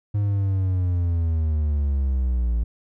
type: linear sweep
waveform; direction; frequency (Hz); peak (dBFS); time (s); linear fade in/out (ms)
triangle; down; 103.83 to 56; -17; 0.14-2.64; 10
effects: none